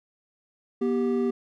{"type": "tone pair together", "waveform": "triangle", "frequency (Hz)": [241.5, 392], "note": ["B3", "G4"], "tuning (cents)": [-39, 0], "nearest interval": "minor sixth", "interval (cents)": 839, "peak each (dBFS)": -23, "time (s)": [0.81, 1.31], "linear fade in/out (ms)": 10, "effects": []}